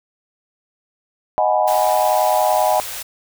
sine chord, G# minor seventh, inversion second, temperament equal, 622.3 / 740 / 830.6 / 987.8 Hz, D#5 / F#5 / G#5 / B5, 0 / 0 / 0 / 0 cents, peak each -18 / -18 / -19 / -23 dBFS, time 1.38-2.8 s, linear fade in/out 0 ms
white band-stop noise, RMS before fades -29 dBFS, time 1.67-3.03 s, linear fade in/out 10 ms, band 120 to 480 Hz, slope 24 dB/octave
effects none

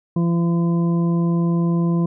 harmonic tone, 170 Hz, F3, 46 cents flat, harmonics 1 / 2 / 3 / 4 / 6, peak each -16 / -25 / -35 / -37 / -34 dBFS, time 0.16-2.06 s, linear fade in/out 5 ms, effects none

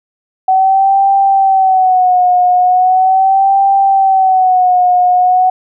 sine tone with vibrato, 753 Hz, F#5, 30 cents sharp, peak -6 dBFS, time 0.48-5.5 s, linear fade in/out 5 ms, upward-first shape sine, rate 0.39 Hz, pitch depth 74 cents each way, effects none

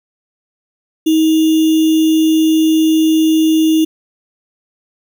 sine tone with sample-and-hold, 317.5 Hz, D#4, 35 cents sharp, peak -8 dBFS, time 1.06-3.85 s, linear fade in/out 10 ms, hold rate 3150 Hz, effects none

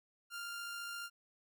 sawtooth tone with amplitude modulation, 1396.9 Hz, F6, in tune, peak -37 dBFS, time 0.3-1.1 s, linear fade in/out 50 ms, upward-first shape sine, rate 54.5 Hz, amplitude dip 25%, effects none

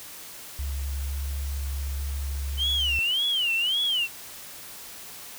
sine tone, 69.3 Hz, C#2, in tune, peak -27 dBFS, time 0.59-2.99 s, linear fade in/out 0 ms
sine tone with vibrato, 3007 Hz, F#7, 27 cents sharp, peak -21 dBFS, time 2.57-4.08 s, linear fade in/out 50 ms, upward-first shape sine, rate 1.8 Hz, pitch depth 200 cents each way
effects tanh soft clip ceiling -18 dBFS + white hiss -42 dBFS RMS until 5.38 s

